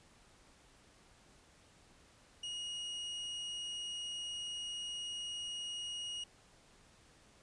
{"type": "tone", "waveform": "40% pulse", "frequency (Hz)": 2882, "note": "F#7", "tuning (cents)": -46, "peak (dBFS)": -39, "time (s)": [2.43, 6.24], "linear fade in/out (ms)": 5, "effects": ["pink hiss -64 dBFS RMS until 7.42 s", "resampled to 22050 Hz"]}